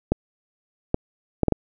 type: clicks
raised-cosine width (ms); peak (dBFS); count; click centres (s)
2; -5; 5; 0.12 / 0.944 / 1.433 / 1.483 / 1.523
effects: none